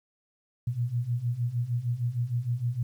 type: beating tone pair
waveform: sine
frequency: 116.8 / 123.3 Hz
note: A#2 / B2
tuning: +4 / -2 cents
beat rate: 6.5 Hz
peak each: -31 / -28 dBFS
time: 0.67-2.83 s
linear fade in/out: 5 ms
effects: 10-bit

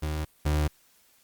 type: tone pair in turn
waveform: 35% pulse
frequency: 76.7 / 75.34 Hz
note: D#2 / D2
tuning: -24 / +45 cents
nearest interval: unison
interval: 31 cents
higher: first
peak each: -25 / -21 dBFS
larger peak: second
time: 0.02-0.25 / 0.45-0.68 s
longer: neither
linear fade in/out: 10 ms
effects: white hiss -62 dBFS RMS until 1.23 s + Opus 32 kbps

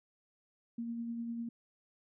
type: tone with tremolo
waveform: sine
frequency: 233.1 Hz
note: A#3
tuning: in tune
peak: -35 dBFS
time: 0.78-1.49 s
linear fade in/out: 5 ms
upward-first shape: sine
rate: 10 Hz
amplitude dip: 30%
effects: none

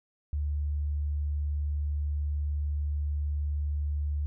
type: tone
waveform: sine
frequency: 73.42 Hz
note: D2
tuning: in tune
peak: -27 dBFS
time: 0.33-4.26 s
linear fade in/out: 0 ms
effects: none

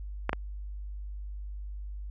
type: clicks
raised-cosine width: 0.5 ms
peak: -11 / -13 dBFS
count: 2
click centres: 0.294 / 0.331 s
effects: added 50 Hz sine -36 dBFS peak until 2.1 s

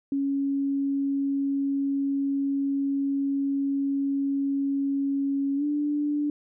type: tone with pitch glide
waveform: sine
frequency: 277.2 to 293.7 Hz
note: C#4 to D4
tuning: 0 to 0 cents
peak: -23 dBFS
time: 0.12-6.3 s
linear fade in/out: 2 ms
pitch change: +100 cents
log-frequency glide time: 5.56-5.64 s
effects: none

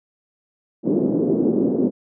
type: band-pass noise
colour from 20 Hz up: pink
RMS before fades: -19 dBFS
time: 0.83-1.91 s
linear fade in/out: 50 ms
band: 220 to 390 Hz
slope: 24 dB/octave
effects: none

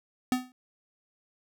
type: tone with exponential decay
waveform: square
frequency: 252.7 Hz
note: B3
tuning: 40 cents sharp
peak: -21 dBFS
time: 0.32-0.52 s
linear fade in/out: 1 ms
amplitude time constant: 43 ms
effects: none

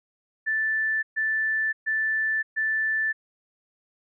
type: tone bursts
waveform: sine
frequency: 1760 Hz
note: A6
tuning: in tune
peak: -22 dBFS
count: 4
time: 0.46-3.13 s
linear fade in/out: 20 ms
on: 570 ms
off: 130 ms
effects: none

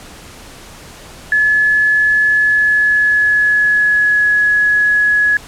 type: tone with pitch glide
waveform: sine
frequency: 1712 to 1686.5 Hz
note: A6 to G#6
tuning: -48 to +26 cents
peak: -9 dBFS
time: 1.32-5.37 s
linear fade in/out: 2 ms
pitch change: -26 cents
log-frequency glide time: 2.29-4.34 s
effects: pink hiss -36 dBFS RMS until 5.47 s + low-pass 11000 Hz 12 dB/octave

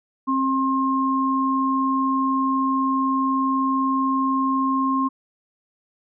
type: tone pair together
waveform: sine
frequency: 266.5 / 1066 Hz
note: C4 / C6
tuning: +32 / +32 cents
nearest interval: 2 octaves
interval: 2400 cents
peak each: -21 / -21 dBFS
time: 0.27-5.09 s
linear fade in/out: 20 ms
effects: none

